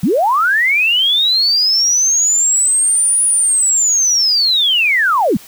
sine linear two-way sweep, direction up then down, 146.2 to 9800 to 150.1 Hz, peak -10 dBFS, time 0.03-5.37 s, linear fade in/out 5 ms, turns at 3.24 s, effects white hiss -39 dBFS RMS until 5.47 s

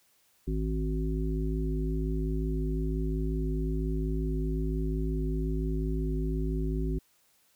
harmonic tone with a mistuned harmonic, 52.8 Hz, G#1, 29 cents sharp, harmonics 1 / 3 / 5 / 7, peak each -29 / -34 / -36 / -37 dBFS, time 0.47-6.99 s, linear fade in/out 10 ms, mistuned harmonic 1, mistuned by +37 cents, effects white hiss -67 dBFS RMS until 7.55 s

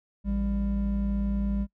triangle tone pair together, 56.04 / 199.3 Hz, A1 / G3, +32 / +29 cents, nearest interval octave + minor seventh, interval 2197 cents, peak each -25 dBFS, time 0.24-1.67 s, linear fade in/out 50 ms, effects noise-tail reverb RT60 0.1 s tail -23 dB re dry + tanh soft clip ceiling -15 dBFS

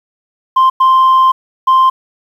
sine tone bursts at uneven times, 1046.5 Hz, C6, in tune, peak -3 dBFS, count 3, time 0.56-0.7 / 0.8-1.32 / 1.67-1.9 s, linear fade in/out 10 ms, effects tanh soft clip ceiling -4 dBFS + 7-bit

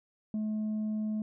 sine tone, 214.8 Hz, A3, 41 cents flat, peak -27 dBFS, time 0.34-1.22 s, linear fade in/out 2 ms, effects tanh soft clip ceiling -29 dBFS

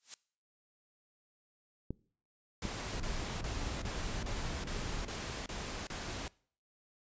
blue noise with exponential growth, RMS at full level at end -37 dBFS, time 0-0.14 s, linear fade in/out 0 ms, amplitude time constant 30 ms
clicks, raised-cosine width 3 ms, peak -24 dBFS, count 2, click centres 1.906 / 2.653 s
pink noise bursts, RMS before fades -41 dBFS, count 9, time 2.62-6.28 s, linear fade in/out 2 ms, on 380 ms, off 30 ms
brown noise, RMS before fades -40 dBFS, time 2.93-5.08 s, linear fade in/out 0 ms
effects noise-tail reverb RT60 0.5 s tail -23 dB re dry + resampled to 16000 Hz

